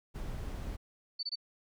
brown noise, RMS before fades -39 dBFS, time 0.14-0.77 s, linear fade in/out 20 ms
sine tone bursts, 4500 Hz, C#8, 25 cents sharp, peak -33 dBFS, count 3, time 1.19-1.357 s, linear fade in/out 10 ms, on 41 ms, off 22 ms
effects none

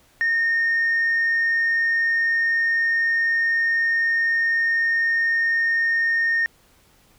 sine tone, 1836 Hz, A#6, 27 cents flat, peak -16 dBFS, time 0.21-6.46 s, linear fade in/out 0 ms, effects tanh soft clip ceiling -15 dBFS + pink hiss -57 dBFS RMS until 7.18 s

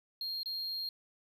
triangle tone with dropouts, 4228 Hz, C8, 17 cents sharp, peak -34 dBFS, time 0.21-0.89 s, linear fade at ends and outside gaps 2 ms, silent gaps 0.432-0.458 s, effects none

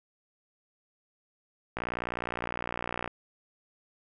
click train, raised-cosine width 0.5 ms, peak -17 dBFS, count 79, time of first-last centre 1.77-3.077 s, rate 59.7 Hz, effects none

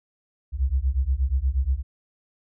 sine beating tone pair, 62.1 / 70.5 Hz, B1 / C#2, +10 / +30 cents, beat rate 8.4 Hz, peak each -23 dBFS, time 0.52-1.83 s, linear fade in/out 50 ms, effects none

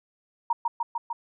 sine tone with echo, 936 Hz, A#5, 7 cents sharp, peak -20 dBFS, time 0.5-0.53 s, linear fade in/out 5 ms, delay 150 ms, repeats 4, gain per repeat -2 dB, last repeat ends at 1.13 s, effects none

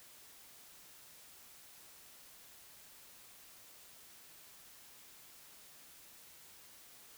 silence, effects white hiss -58 dBFS RMS until 7.17 s

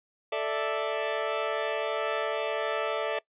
sawtooth chord, A suspended fourth, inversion none, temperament equal, 440 / 587.3 / 659.3 Hz, A4 / D5 / E5, 0 / 0 / 0 cents, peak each -28 dBFS, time 0.32-3.19 s, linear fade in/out 5 ms, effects noise-tail reverb RT60 0.1 s tail -22 dB re dry + resampled to 8000 Hz

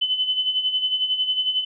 sine tone with tremolo, 3025 Hz, F#7, 38 cents sharp, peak -17 dBFS, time 0.01-1.65 s, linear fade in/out 10 ms, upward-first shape sine, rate 11 Hz, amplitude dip 65%, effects none

